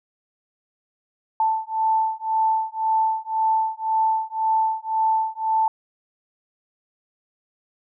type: beating tone pair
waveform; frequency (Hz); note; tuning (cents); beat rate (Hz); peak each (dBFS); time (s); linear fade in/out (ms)
sine; 882 / 883.9; A5 / A5; +4 / +8; 1.9; -22; 1.4-5.68; 2
effects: none